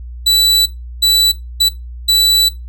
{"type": "tone bursts at uneven times", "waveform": "40% pulse", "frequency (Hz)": 3959, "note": "B7", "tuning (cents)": 3, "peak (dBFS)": -7, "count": 4, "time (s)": [[0.26, 0.66], [1.02, 1.32], [1.6, 1.69], [2.08, 2.49]], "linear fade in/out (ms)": 10, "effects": ["noise-tail reverb RT60 0.2 s tail -19 dB re dry", "added 60 Hz sine -26 dBFS peak until 2.68 s"]}